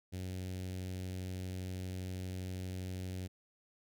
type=tone with notch filter; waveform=sawtooth; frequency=92.5 Hz; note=F#2; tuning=in tune; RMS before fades=-41 dBFS; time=0.12-3.28 s; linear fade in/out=20 ms; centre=1100 Hz; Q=0.56; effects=none